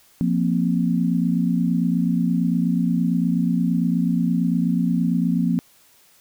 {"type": "chord", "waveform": "sine", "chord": "F suspended fourth", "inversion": "none", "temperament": "equal", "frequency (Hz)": [174.61, 233.1, 261.6], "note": ["F3", "Bb3", "C4"], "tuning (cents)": [0, 0, 0], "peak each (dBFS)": [-20, -22, -24], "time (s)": [0.21, 5.59], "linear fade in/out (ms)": 0, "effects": ["white hiss -55 dBFS RMS until 6.2 s"]}